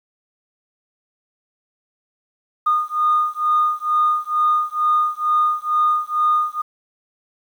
sine beating tone pair, 1224 / 1226.2 Hz, D#6 / D#6, -29 / -26 cents, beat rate 2.2 Hz, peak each -18 dBFS, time 2.66-6.62 s, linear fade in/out 10 ms, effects tanh soft clip ceiling -8 dBFS + 8-bit

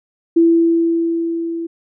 sine tone with level ramp, 333.5 Hz, E4, 20 cents sharp, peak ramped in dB -7 to -21 dBFS, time 0.36-1.67 s, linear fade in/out 10 ms, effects none

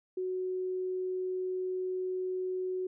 sine tone, 370 Hz, F#4, in tune, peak -31 dBFS, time 0.17-2.87 s, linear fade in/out 5 ms, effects none

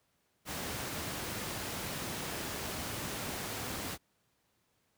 pink noise, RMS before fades -38 dBFS, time 0.45-3.98 s, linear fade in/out 50 ms, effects pink hiss -75 dBFS RMS until 4.97 s + high-pass 80 Hz 12 dB/octave

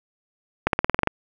accelerating click train, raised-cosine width 0.5 ms, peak -3 dBFS, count 9, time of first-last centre 0.67-1.073 s, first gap 62 ms, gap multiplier 0.94, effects none

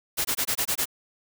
white noise bursts, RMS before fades -25 dBFS, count 7, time 0.17-0.856 s, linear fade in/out 20 ms, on 80 ms, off 21 ms, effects none

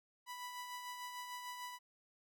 sawtooth tone with tremolo, 987.8 Hz, B5, in tune, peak -39 dBFS, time 0.26-1.79 s, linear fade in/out 50 ms, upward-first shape triangle, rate 6.7 Hz, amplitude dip 45%, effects none

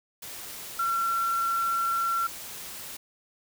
sine tone in noise, 1359 Hz, F6, 48 cents flat, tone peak -24 dBFS, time 0.79-2.27 s, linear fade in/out 5 ms, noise white, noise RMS -40 dBFS, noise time 0.22-2.97 s, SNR +13 dB, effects none

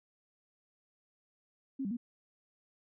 sine tone with pitch steps, 269.6 / 197.3 / 238.8 Hz, C#4 / G3 / A#3, -48 / +11 / +42 cents, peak -33 dBFS, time 1.79-1.97 s, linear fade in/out 10 ms, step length 60 ms, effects none

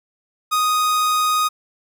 45% pulse tone, 1244.5 Hz, D#6, in tune, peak -16 dBFS, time 0.51-1.49 s, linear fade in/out 20 ms, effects none

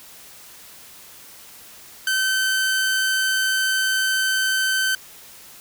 sawtooth tone, 1538 Hz, G6, 33 cents flat, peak -15 dBFS, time 2.07-4.95 s, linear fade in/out 2 ms, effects white hiss -44 dBFS RMS until 5.6 s

